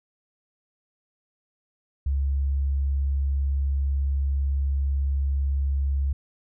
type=tone; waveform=sine; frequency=69 Hz; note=C#2; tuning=7 cents flat; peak=-21 dBFS; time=2.06-6.13 s; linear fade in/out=5 ms; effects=none